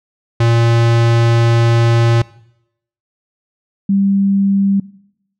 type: tone pair in turn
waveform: square / sine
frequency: 116.54 / 197.13 Hz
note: A#2 / G3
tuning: 0 / +10 cents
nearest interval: major sixth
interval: 910 cents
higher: second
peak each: -10 dBFS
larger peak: neither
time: 0.4-2.22 / 3.89-4.8 s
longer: first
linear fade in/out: 5 ms
effects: noise-tail reverb RT60 0.8 s tail -21 dB re dry + low-pass 5000 Hz 12 dB/octave